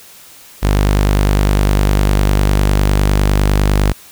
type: tone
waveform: sawtooth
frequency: 49.9 Hz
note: G1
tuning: 32 cents sharp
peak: -6 dBFS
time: 0.62-3.93 s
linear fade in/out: 20 ms
effects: white hiss -40 dBFS RMS until 4.11 s